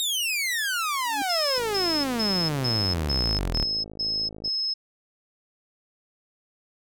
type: exponential sweep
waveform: sawtooth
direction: down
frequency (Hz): 3800 to 35.31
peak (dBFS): -21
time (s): 0-3.64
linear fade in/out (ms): 0
type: tone with exponential growth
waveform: sine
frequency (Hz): 282.6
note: C#4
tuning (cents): +34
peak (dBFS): -28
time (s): 0.99-1.22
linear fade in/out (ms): 1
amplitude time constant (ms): 48
type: tone bursts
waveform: sine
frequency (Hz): 5180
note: E8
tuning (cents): -31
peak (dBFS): -24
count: 8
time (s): 1.29-4.74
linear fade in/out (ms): 10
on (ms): 300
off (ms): 150
type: click train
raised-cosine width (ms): 2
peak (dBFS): -28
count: 156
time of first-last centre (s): 1.58-4.477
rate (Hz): 53.5
effects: none